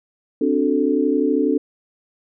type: chord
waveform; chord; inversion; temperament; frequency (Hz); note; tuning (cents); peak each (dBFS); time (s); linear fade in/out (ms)
sine; D dominant seventh; third; equal; 261.6 / 293.7 / 370 / 440; C4 / D4 / F#4 / A4; 0 / 0 / 0 / 0; -21 / -19 / -25 / -21; 0.41-1.58; 5
effects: none